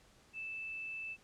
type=tone; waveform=sine; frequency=2637 Hz; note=E7; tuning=in tune; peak=-40 dBFS; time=0.33-1.17 s; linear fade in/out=50 ms; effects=pink hiss -65 dBFS RMS until 1.23 s + low-pass 9000 Hz 12 dB/octave